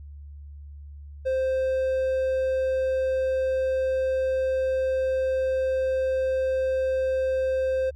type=tone; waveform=triangle; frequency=523.3 Hz; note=C5; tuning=in tune; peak=-20 dBFS; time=1.25-7.91 s; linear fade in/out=20 ms; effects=added 72 Hz sine -39 dBFS peak until 7.95 s